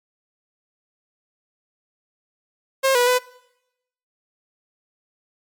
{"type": "tone with pitch steps", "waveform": "sawtooth", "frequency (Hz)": [535, 489, 499.8], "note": ["C5", "B4", "B4"], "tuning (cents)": [38, -17, 21], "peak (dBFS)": -11, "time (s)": [2.83, 3.19], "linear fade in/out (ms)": 20, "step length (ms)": 120, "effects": ["noise-tail reverb RT60 0.9 s tail -23 dB re dry", "MP3 96 kbps"]}